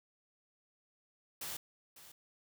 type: noise with echo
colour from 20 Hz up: white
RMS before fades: -42 dBFS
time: 1.41-1.57 s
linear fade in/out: 5 ms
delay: 550 ms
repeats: 1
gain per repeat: -14 dB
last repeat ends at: 2.12 s
effects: none